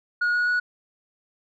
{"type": "tone with pitch steps", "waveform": "sine", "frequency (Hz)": [1445, 1455.1, 1465.2], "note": ["F#6", "F#6", "F#6"], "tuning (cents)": [-41, -29, -17], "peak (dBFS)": -17, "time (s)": [0.21, 0.6], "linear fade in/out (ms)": 10, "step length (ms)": 130, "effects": ["tanh soft clip ceiling -19 dBFS"]}